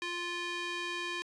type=tone with band-pass filter; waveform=square; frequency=349.2 Hz; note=F4; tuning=in tune; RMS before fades=-37 dBFS; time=0.02-1.22 s; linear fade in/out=0 ms; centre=2600 Hz; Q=1.2; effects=resampled to 24000 Hz